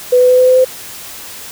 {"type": "tone with pitch steps", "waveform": "sine", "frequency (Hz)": [497.7, 500.9, 504.1, 507.3, 510.5, 513.8], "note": ["B4", "B4", "B4", "B4", "C5", "C5"], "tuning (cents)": [13, 24, 35, 46, -43, -32], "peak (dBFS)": -5, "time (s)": [0.12, 0.648], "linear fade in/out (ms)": 10, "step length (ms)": 88, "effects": ["white hiss -30 dBFS RMS until 1.51 s"]}